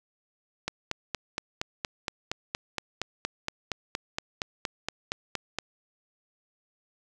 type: click train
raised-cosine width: 0.2 ms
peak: -12 dBFS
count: 22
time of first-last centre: 0.68-5.587 s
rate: 4.28 Hz
effects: none